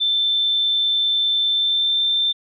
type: tone with pitch glide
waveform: sine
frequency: 3545 to 3568 Hz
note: A7 to A7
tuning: +12 to +23 cents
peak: -16 dBFS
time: 0-2.33 s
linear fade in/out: 20 ms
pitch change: +11 cents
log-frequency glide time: 1.47-2.02 s
effects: none